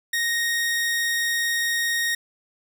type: tone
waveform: sawtooth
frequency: 1864.7 Hz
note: A#6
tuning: in tune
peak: -18 dBFS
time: 0.13-2.15 s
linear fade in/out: 5 ms
effects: none